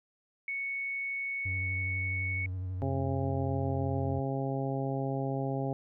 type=tone; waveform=sine; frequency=2217 Hz; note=C#7; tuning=in tune; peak=-32 dBFS; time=0.48-2.46 s; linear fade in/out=2 ms
type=tone with vibrato; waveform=triangle; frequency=92.5 Hz; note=F#2; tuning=in tune; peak=-31 dBFS; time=1.45-4.2 s; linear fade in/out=10 ms; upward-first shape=square; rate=12 Hz; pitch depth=27 cents each way
type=harmonic tone; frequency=135.2 Hz; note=C#3; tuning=43 cents flat; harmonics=1 / 2 / 3 / 4 / 5 / 6; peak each=-33 / -36 / -38 / -39 / -40 / -41 dBFS; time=2.82-5.73 s; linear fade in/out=0 ms
effects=none